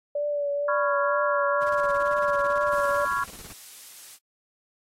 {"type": "tone with vibrato", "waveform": "sine", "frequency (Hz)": 579, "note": "D5", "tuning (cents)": -25, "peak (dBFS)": -24, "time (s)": [0.15, 3.05], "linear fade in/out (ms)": 5, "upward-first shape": "triangle", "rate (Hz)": 2.1, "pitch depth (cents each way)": 30}
{"type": "chord", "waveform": "sine", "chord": "C# dominant seventh", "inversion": "third", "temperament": "just", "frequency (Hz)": [997.9, 1108.7, 1385.9, 1663.1], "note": ["B5", "C#6", "E#6", "G#6"], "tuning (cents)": [18, 0, -14, 2], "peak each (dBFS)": [-31, -27, -28, -32], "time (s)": [0.68, 3.24], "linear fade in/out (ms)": 5}
{"type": "noise with tremolo", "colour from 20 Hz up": "pink", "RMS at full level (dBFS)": -44, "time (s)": [1.61, 3.53], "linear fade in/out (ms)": 10, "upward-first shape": "square", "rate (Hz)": 18, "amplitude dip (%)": 75}
{"type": "noise", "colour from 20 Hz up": "blue", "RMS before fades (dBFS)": -42, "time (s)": [2.69, 4.19], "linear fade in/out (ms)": 50}
{"effects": ["low-pass 11000 Hz 12 dB/octave", "AAC 48 kbps"]}